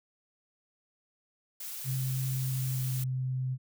blue noise, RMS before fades -40 dBFS, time 1.6-3.04 s, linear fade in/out 5 ms
sine tone with pitch glide, 131.3 to 129.19 Hz, C3 to C3, +6 to -22 cents, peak -29 dBFS, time 1.84-3.58 s, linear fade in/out 50 ms, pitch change -28 cents, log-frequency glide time 2.31-2.97 s
effects none

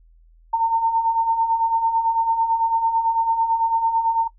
sine beating tone pair, 902 / 911 Hz, A5 / A#5, +43 / -40 cents, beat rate 9 Hz, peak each -24 / -17 dBFS, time 0.53-4.28 s, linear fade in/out 10 ms, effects noise-tail reverb RT60 0.1 s tail -19 dB re dry + added 41 Hz sine -49 dBFS peak until 4.38 s

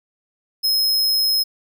45% pulse tone, 5140 Hz, E8, 45 cents flat, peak -16 dBFS, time 0.63-1.44 s, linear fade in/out 20 ms, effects none

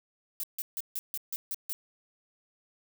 violet noise bursts, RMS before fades -34 dBFS, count 8, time 0.4-1.73 s, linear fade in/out 0 ms, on 35 ms, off 150 ms, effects none

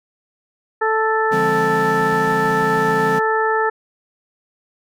harmonic tone, 440 Hz, A4, in tune, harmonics 1 / 2 / 3 / 4, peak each -19 / -20 / -22 / -22 dBFS, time 0.81-3.7 s, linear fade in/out 10 ms
square chord, D half-diminished seventh, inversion none, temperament equal, 146.83 / 174.61 / 207.7 / 261.6 Hz, D3 / F3 / Ab3 / C4, 0 / 0 / 0 / 0 cents, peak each -29 / -27 / -29 / -28 dBFS, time 1.31-3.2 s, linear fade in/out 20 ms
clicks, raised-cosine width 2 ms, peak -24 dBFS, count 9, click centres 2.011 / 2.131 / 2.275 / 2.323 / 2.453 / 2.509 / 2.623 / 2.774 / 2.892 s
effects none

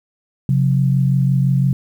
sine tone pair together, 134.52 / 180.4 Hz, C3 / F#3, +48 / -44 cents, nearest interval perfect fourth, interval 508 cents, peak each -13 / -19 dBFS, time 0.49-1.73 s, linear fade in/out 2 ms, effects 8-bit

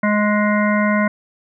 harmonic tone, 209.1 Hz, G#3, 12 cents sharp, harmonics 1 / 3 / 5 / 7 / 9 / 10, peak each -16 / -21 / -23 / -24 / -26 / -26 dBFS, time 0.03-1.08 s, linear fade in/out 5 ms, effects none

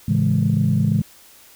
sine chord, A major seventh, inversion none, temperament equal, 110 / 138.59 / 164.81 / 207.7 Hz, A2 / C#3 / E3 / G#3, 0 / 0 / 0 / 0 cents, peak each -20 dBFS, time 0.08-1.02 s, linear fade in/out 5 ms, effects tanh soft clip ceiling -7 dBFS + white hiss -48 dBFS RMS until 1.55 s

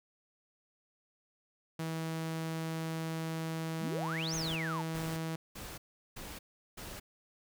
sawtooth tone, 161.8 Hz, E3, 32 cents flat, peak -31 dBFS, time 1.79-5.36 s, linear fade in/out 5 ms
sine exponential two-way sweep, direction up then down, 174.4 to 6700 to 830 Hz, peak -36 dBFS, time 3.81-4.82 s, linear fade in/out 5 ms, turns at 4.35 s
pink noise bursts, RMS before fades -45 dBFS, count 5, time 4.33-7 s, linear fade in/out 10 ms, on 230 ms, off 380 ms
effects none

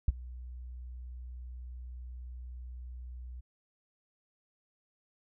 sine tone with ADSR envelope, 61.74 Hz, B1, in tune, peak -18 dBFS, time 0.08-3.41 s, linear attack 4 ms, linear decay 24 ms, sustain -23 dB, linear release 14 ms, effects none

